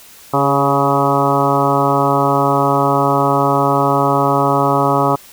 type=harmonic tone with a mistuned harmonic; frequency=140 Hz; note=C#3; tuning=18 cents sharp; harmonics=1 / 2 / 3 / 4 / 5 / 6 / 7 / 8 / 9; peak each=-20 / -20 / -20 / -20 / -20 / -20 / -20 / -20 / -20 dBFS; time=0.33-5.16 s; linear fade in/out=10 ms; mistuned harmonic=3; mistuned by=-35 cents; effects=white hiss -41 dBFS RMS until 5.32 s